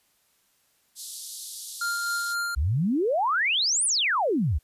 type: band-pass noise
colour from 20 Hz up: white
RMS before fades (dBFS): -39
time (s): 0.95-2.36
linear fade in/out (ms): 50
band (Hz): 3600 to 12000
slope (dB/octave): 48
type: tone with tremolo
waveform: square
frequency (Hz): 1396.9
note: F6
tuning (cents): 0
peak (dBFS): -26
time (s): 1.81-2.55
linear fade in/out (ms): 5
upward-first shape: sine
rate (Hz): 3.9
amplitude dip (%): 25
type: exponential two-way sweep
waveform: sine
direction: up then down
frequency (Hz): 60.4 to 10010 to 60.4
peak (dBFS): -21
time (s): 2.56-4.59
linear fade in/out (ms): 20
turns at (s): 3.85
effects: white hiss -67 dBFS RMS until 4.63 s + resampled to 32000 Hz